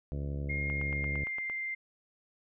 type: harmonic tone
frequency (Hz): 70.9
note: C#2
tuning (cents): +40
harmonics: 1 / 2 / 3 / 4 / 5 / 6 / 7 / 8 / 9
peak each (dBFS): -35 / -37 / -46 / -46 / -50 / -53 / -49 / -55 / -56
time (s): 0.12-1.24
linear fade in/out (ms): 0
type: tone with pitch glide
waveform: sine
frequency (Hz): 2132 to 2094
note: C7 to C7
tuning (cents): +32 to +1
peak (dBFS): -33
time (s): 0.49-1.75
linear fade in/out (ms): 10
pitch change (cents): -31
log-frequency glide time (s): 0.74-1.5
type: click train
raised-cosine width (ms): 0.5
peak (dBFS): -29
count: 8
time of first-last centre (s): 0.7-1.498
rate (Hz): 8.77
effects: none